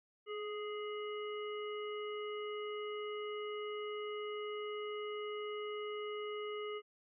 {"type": "harmonic tone with a mistuned harmonic", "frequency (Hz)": 415.3, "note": "G#4", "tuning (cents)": 0, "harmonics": [1, 3, 5, 7], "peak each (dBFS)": [-40, -47, -51, -51], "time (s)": [0.26, 6.82], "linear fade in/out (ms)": 50, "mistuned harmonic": 1, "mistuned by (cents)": 27, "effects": []}